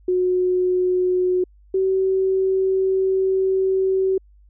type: tone pair in turn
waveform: sine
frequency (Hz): 364.7 / 380.6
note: F#4 / F#4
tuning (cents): -25 / +49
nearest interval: minor second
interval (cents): 74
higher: second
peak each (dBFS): -16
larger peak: neither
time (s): 0.08-1.44 / 1.74-4.18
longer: second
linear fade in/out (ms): 5
effects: added 50 Hz sine -48 dBFS peak until 4.49 s